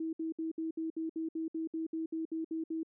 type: tone bursts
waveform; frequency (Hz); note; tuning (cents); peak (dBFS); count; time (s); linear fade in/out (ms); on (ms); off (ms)
sine; 322.9; E4; -36; -33; 15; 0-2.832; 5; 130; 63
effects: none